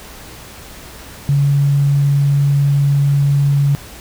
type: tone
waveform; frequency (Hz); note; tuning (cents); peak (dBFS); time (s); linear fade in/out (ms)
sine; 141.4; C#3; +35; -10; 1.29-3.75; 0
effects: added 60 Hz sine -43 dBFS peak until 4 s + pink hiss -36 dBFS RMS until 4 s